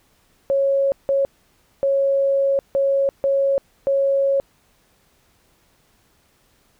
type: tone bursts at uneven times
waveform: sine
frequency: 550 Hz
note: C#5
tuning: 14 cents flat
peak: -15 dBFS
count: 6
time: 0.5-0.92 / 1.09-1.25 / 1.83-2.59 / 2.75-3.09 / 3.24-3.58 / 3.87-4.4 s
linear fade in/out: 0 ms
effects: pink hiss -60 dBFS RMS until 6.79 s